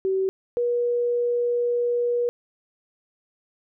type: tone pair in turn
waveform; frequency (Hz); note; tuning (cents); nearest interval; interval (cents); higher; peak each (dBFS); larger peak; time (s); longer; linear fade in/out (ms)
sine; 381.9 / 481.2; G4 / B4; -45 / -45; major third; 400; second; -20; neither; 0.05-0.29 / 0.57-2.29; second; 0
effects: none